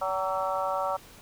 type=harmonic tone with a mistuned harmonic; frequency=190 Hz; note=F#3; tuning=46 cents sharp; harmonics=3 / 4 / 5 / 6 / 7; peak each=-31 / -32 / -33 / -34 / -34 dBFS; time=0.01-0.97 s; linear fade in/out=10 ms; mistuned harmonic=5; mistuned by=-45 cents; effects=pink hiss -51 dBFS RMS until 1.21 s